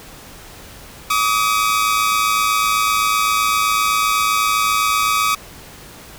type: tone pair together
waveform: sawtooth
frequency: 1149 / 1256.8 Hz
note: D6 / D#6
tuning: -38 / +17 cents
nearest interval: major second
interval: 155 cents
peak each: -14 dBFS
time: 1.1-5.35 s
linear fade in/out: 5 ms
effects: pink hiss -39 dBFS RMS until 6.18 s